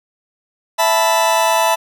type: chord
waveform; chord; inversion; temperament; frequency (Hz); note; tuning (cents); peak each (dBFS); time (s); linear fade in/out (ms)
40% pulse; E suspended fourth; none; just; 659.3 / 879 / 988.9; E5 / A5 / B5; 0 / -2 / +2; -16; 0.78-1.76; 20
effects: none